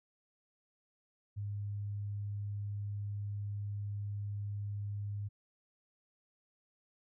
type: tone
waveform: sine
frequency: 102.2 Hz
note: G#2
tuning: 27 cents flat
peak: -36 dBFS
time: 1.36-5.29 s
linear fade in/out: 20 ms
effects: none